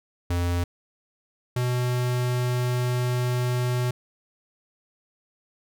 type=tone pair in turn; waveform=square; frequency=87.31 / 124.01 Hz; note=F2 / B2; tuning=0 / +8 cents; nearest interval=tritone; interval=608 cents; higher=second; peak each=-23 dBFS; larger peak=neither; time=0.3-0.64 / 1.56-3.91 s; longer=second; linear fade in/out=5 ms; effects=none